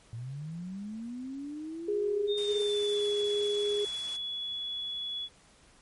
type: linear sweep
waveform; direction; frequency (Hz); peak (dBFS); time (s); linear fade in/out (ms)
sine; up; 111.1 to 440; -36; 0.13-2.62; 0
type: tone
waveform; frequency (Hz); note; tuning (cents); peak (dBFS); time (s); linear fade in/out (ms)
sine; 411.9; G#4; -14; -27; 1.88-3.85; 5
type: tone with pitch glide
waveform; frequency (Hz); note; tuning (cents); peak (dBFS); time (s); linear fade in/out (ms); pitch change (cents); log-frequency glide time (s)
sine; 3656 to 3392; A#7 to G#7; -34 to +36; -33; 2.27-5.29; 50; -130; 2.43-3.1
type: noise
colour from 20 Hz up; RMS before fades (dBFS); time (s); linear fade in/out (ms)
white; -45; 2.37-4.17; 10
effects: pink hiss -60 dBFS RMS until 5.81 s + MP3 48 kbps